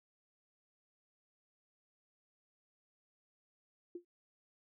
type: tone with exponential decay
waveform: sine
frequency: 349.2 Hz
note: F4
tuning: in tune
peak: -38 dBFS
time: 3.95-4.05 s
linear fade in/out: 5 ms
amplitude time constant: 20 ms
effects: none